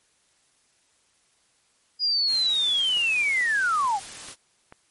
sine linear sweep, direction down, 4935 to 745 Hz, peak -20 dBFS, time 1.99-4 s, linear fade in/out 50 ms
white noise, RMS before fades -39 dBFS, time 2.26-4.36 s, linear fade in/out 50 ms
click train, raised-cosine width 0.5 ms, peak -28 dBFS, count 5, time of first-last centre 2.97-4.724 s, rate 2.28 Hz
effects white hiss -65 dBFS RMS until 4.9 s + MP3 48 kbps

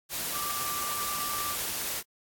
sine tone in noise, 1174.7 Hz, D6, in tune, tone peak -34 dBFS, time 0.31-1.57 s, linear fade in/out 50 ms, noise white, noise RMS -33 dBFS, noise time 0.09-2.03 s, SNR -4 dB, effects AAC 64 kbps

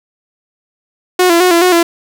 sawtooth tone with vibrato, 351.4 Hz, F4, 11 cents sharp, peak -3 dBFS, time 1.19-1.83 s, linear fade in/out 5 ms, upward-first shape square, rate 4.7 Hz, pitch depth 62 cents each way, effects none

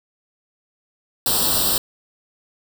white noise with comb filter, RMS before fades -19 dBFS, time 1.26-1.78 s, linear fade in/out 2 ms, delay 0.23 ms, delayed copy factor +1, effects none

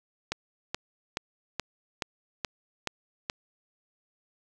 click train, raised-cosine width 0.2 ms, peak -12 dBFS, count 8, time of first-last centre 0.32-3.299 s, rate 2.35 Hz, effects none

